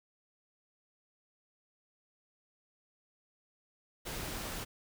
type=noise; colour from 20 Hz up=pink; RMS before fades=-40 dBFS; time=4.05-4.65 s; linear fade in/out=20 ms; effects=none